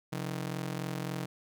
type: ring-modulated tone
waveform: sawtooth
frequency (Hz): 155.56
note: D#3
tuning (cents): 0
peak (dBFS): -27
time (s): 0.12-1.26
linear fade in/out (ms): 10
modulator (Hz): 21.8
effects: none